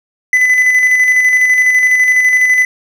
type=tone with tremolo; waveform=triangle; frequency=2007 Hz; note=B6; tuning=27 cents sharp; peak=-4 dBFS; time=0.33-2.65 s; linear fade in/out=2 ms; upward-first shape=square; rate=12 Hz; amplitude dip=35%; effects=none